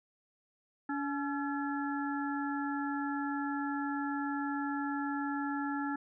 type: harmonic tone with a mistuned harmonic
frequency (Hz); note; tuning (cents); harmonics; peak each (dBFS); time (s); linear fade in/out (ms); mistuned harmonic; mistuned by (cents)
284.2; C#4; +43; 1 / 3 / 5 / 6; -34 / -39 / -41 / -42; 0.89-5.96; 5; 5; -80
effects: none